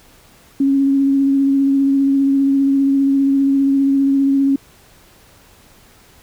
sine tone with vibrato, 274.7 Hz, C#4, 16 cents flat, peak -11 dBFS, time 0.6-4.56 s, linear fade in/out 5 ms, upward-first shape triangle, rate 15 Hz, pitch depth 20 cents each way, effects pink hiss -48 dBFS RMS until 6.22 s

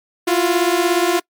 sawtooth beating tone pair, 340.4 / 357.4 Hz, F4 / F4, -44 / +40 cents, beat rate 17 Hz, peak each -13 dBFS, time 0.27-1.2 s, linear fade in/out 10 ms, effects noise-tail reverb RT60 0.1 s tail -25 dB re dry + MP3 96 kbps

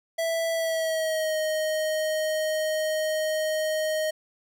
square tone with pitch glide, 659.3 to 623.7 Hz, E5 to D#5, 0 to +4 cents, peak -25 dBFS, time 0.18-4.11 s, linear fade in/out 10 ms, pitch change -96 cents, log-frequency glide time 0.53-1.37 s, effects none

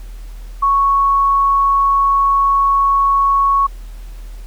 sine tone, 1108.7 Hz, C#6, in tune, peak -10 dBFS, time 0.62-3.67 s, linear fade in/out 10 ms, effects added 40 Hz sine -28 dBFS peak until 4.46 s + pink hiss -47 dBFS RMS until 4.46 s

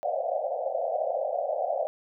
pink band-pass noise, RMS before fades -29 dBFS, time 0.03-1.87 s, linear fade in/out 0 ms, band 520 to 750 Hz, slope 96 dB/octave, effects none

